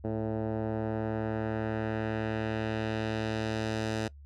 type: tone with low-pass filter sweep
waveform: 10% pulse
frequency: 110 Hz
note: A2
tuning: in tune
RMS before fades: -32 dBFS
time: 0.04-4.08 s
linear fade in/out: 5 ms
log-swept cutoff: 620 to 6700 Hz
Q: 0.92
effects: noise-tail reverb RT60 0.1 s tail -21 dB re dry + added 71 Hz sine -47 dBFS peak until 4.25 s